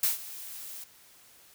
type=noise with ADSR envelope; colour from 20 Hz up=blue; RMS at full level=-24 dBFS; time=0.03-0.84 s; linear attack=4 ms; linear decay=140 ms; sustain=-18 dB; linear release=5 ms; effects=white hiss -57 dBFS RMS until 1.54 s